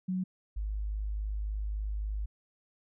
sine tone pair in turn, 185 / 51.8 Hz, F#3 / G#1, 0 / -4 cents, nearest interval octave + minor seventh, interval 2204 cents, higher first, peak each -29 / -31 dBFS, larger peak first, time 0.08-0.24 / 0.56-2.26 s, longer second, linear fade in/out 10 ms, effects none

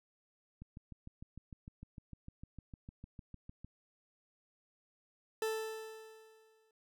click train, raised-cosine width 5 ms, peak -36 dBFS, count 21, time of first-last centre 0.62-3.646 s, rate 6.61 Hz
40% pulse tone with exponential decay, 440.4 Hz, A4, 2 cents sharp, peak -31 dBFS, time 5.42-6.71 s, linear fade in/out 2 ms, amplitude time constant 280 ms
effects none

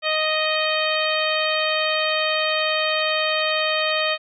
harmonic tone, 622.3 Hz, D#5, in tune, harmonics 1 / 2 / 3 / 4 / 5 / 6 / 7, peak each -24 / -27 / -27 / -26 / -27 / -30 / -31 dBFS, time 0.02-4.18 s, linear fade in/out 50 ms, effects none

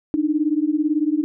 sine beating tone pair, 295 / 313 Hz, D4 / D#4, +8 / +10 cents, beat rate 18 Hz, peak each -20 dBFS, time 0.14-1.24 s, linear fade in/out 0 ms, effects none

